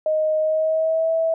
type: tone with pitch glide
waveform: sine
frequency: 622.3 to 652.1 Hz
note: D#5 to E5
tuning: 0 to -19 cents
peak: -17 dBFS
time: 0.06-1.34 s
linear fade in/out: 2 ms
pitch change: +81 cents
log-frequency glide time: 0.39-1.11 s
effects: none